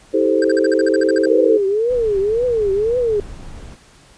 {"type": "chord", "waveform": "sine", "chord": "A minor seventh", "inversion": "second", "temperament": "equal with one note detuned", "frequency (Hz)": [321.2, 392, 440, 523.3], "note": ["E4", "G4", "A4", "C5"], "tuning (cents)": [-45, 0, 0, 0], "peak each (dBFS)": -18, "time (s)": [0.13, 1.58], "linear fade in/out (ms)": 20}
{"type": "tone bursts", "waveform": "square", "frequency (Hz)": 1575, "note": "G6", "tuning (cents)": 8, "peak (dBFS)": -23, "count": 12, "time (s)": [0.42, 1.257], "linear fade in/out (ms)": 2, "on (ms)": 23, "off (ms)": 51}
{"type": "tone with vibrato", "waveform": "sine", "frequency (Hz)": 440, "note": "A4", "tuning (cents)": 0, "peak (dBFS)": -14, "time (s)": [1.27, 3.2], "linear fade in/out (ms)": 2, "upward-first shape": "triangle", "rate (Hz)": 1.9, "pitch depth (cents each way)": 250}
{"type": "noise", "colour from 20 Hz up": "brown", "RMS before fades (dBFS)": -33, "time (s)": [1.89, 3.76], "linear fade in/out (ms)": 20}
{"effects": ["pink hiss -48 dBFS RMS until 4.17 s", "resampled to 22050 Hz"]}